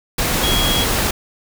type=tone in noise; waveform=sine; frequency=3300 Hz; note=G#7; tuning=12 cents flat; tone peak=-19 dBFS; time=0.43-0.84 s; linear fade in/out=5 ms; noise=pink; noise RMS=-18 dBFS; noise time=0.18-1.11 s; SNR=-4 dB; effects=none